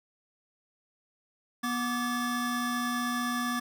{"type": "tone cluster", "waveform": "square", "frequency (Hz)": [243.9, 1164, 1717], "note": ["B3", "D6", "A6"], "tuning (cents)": [-21, -16, -43], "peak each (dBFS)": [-32, -34, -37], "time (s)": [1.63, 3.6], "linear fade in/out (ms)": 10, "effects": []}